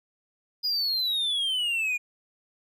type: exponential sweep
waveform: triangle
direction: down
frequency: 4978 to 2412 Hz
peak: -23 dBFS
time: 0.63-1.98 s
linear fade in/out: 20 ms
effects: none